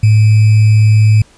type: tone with sample-and-hold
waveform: sine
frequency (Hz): 107.7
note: A2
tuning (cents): -37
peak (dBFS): -4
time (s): 0.03-1.22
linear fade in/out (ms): 5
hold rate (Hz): 2450
effects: pink hiss -46 dBFS RMS until 1.37 s + resampled to 22050 Hz